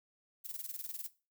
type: noise with tremolo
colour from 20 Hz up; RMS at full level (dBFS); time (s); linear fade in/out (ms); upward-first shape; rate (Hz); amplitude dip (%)
violet; -41; 0.44-1.09; 20; square; 20; 75
effects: noise-tail reverb RT60 0.3 s tail -17 dB re dry